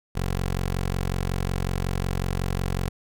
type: tone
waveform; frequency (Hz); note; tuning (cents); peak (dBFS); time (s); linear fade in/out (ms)
15% pulse; 45.45; F#1; -30; -18; 0.15-2.89; 10
effects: none